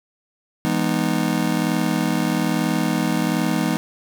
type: chord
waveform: square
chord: E major seventh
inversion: none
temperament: just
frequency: 164.81 / 206 / 247.2 / 309 Hz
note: E3 / G#3 / B3 / D#4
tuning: 0 / -14 / +2 / -12 cents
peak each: -25 dBFS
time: 0.65-3.77 s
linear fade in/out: 0 ms
effects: none